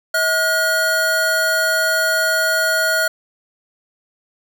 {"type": "tone pair together", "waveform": "square", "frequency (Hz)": [640, 1438.3], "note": ["D#5", "F#6"], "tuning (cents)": [49, -49], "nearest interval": "octave + major second", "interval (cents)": 1402, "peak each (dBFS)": [-21, -17], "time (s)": [0.14, 3.08], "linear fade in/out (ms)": 5, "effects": ["8-bit"]}